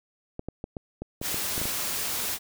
clicks, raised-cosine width 2 ms, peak -20 dBFS, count 10, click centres 0.394 / 0.486 / 0.641 / 0.768 / 1.02 / 1.215 / 1.344 / 1.579 / 1.616 / 1.655 s
white noise, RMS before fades -30 dBFS, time 1.21-2.39 s, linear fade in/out 50 ms
effects none

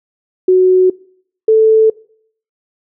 sine tone pair in turn, 370 / 440 Hz, F#4 / A4, 0 / 0 cents, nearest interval minor third, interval 300 cents, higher second, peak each -5 dBFS, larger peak neither, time 0.48-0.9 / 1.48-1.9 s, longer neither, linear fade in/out 5 ms, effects noise-tail reverb RT60 0.6 s tail -23 dB re dry

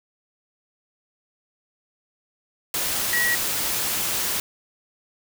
sine tone in noise, 1920 Hz, B6, 49 cents flat, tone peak -20 dBFS, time 3.13-3.35 s, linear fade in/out 2 ms, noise white, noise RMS -25 dBFS, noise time 2.74-4.4 s, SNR +2 dB, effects none

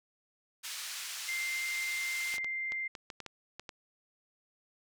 white band-pass noise, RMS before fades -41 dBFS, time 0.63-2.38 s, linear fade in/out 20 ms, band 1600 to 7400 Hz, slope 12 dB/octave
sine tone, 2093 Hz, C7, in tune, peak -33 dBFS, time 1.28-2.88 s, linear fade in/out 10 ms
clicks, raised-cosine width 0.2 ms, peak -25 dBFS, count 10, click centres 2.341 / 2.382 / 2.445 / 2.721 / 2.952 / 3.102 / 3.203 / 3.263 / 3.596 / 3.692 s
effects none

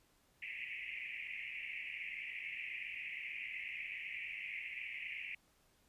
pink band-pass noise, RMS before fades -45 dBFS, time 0.42-5.35 s, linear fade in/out 5 ms, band 2000 to 2700 Hz, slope 96 dB/octave, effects pink hiss -72 dBFS RMS until 5.88 s + resampled to 32000 Hz

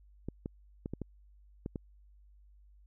clicks, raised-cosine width 3 ms, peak -24 dBFS, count 7, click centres 0.286 / 0.459 / 0.859 / 0.936 / 1.017 / 1.661 / 1.758 s, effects added 50 Hz sine -57 dBFS peak until 2.86 s

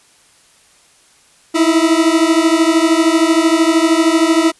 40% pulse beating tone pair, 319.5 / 332.5 Hz, D#4 / E4, +46 / +15 cents, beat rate 13 Hz, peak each -12 dBFS, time 1.54-4.52 s, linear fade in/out 20 ms, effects white hiss -50 dBFS RMS until 4.59 s + resampled to 24000 Hz

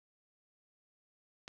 click, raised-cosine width 0.2 ms, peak -28 dBFS, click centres 1.479 s, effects none

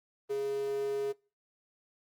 square tone with high-pass filter, 138 Hz, C#3, 7 cents flat, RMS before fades -33 dBFS, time 0.29-1.13 s, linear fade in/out 20 ms, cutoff 430 Hz, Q 8.9, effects noise-tail reverb RT60 0.4 s tail -26 dB re dry + Opus 24 kbps

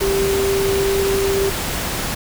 sine tone in noise, 392 Hz, G4, in tune, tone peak -16 dBFS, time 0.01-1.5 s, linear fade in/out 10 ms, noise pink, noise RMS -23 dBFS, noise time 0-2.15 s, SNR +4 dB, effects none

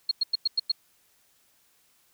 sine tone bursts, 4289 Hz, C8, 42 cents sharp, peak -20 dBFS, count 6, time 0.09-0.718 s, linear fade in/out 5 ms, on 23 ms, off 98 ms, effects white hiss -65 dBFS RMS until 2.13 s

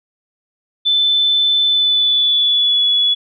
sine tone with pitch glide, 3520 to 3400 Hz, A7 to G#7, 0 to +40 cents, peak -11 dBFS, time 0.85-3.15 s, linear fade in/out 20 ms, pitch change -60 cents, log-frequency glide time 1.66-2.85 s, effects none

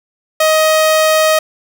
sawtooth tone, 628 Hz, D#5, 16 cents sharp, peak -5 dBFS, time 0.4-1.39 s, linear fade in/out 5 ms, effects none

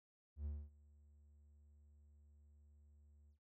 triangle tone with ADSR envelope, 73.42 Hz, D2, in tune, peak -38 dBFS, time 0.36-3.39 s, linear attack 96 ms, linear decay 240 ms, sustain -24 dB, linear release 94 ms, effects none

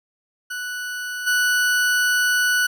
40% pulse tone with level steps, 1480 Hz, F#6, in tune, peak -26 / -16 dBFS, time 0.5-2.67 s, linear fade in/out 10 ms, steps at 1.26 s, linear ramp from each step 20 ms, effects none

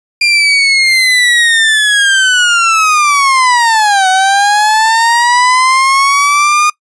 30% pulse linear two-way sweep, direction down then up, 2402 to 745 to 1225 Hz, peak -4 dBFS, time 0.21-6.7 s, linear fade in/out 5 ms, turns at 4.08 s, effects noise-tail reverb RT60 0.1 s tail -21 dB re dry + resampled to 22050 Hz

